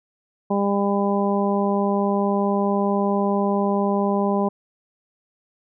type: harmonic tone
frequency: 200.5 Hz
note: G3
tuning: 39 cents sharp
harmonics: 1 / 2 / 3 / 4 / 5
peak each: -21 / -24 / -26 / -27 / -28 dBFS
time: 0.5-4.49 s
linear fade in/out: 10 ms
effects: none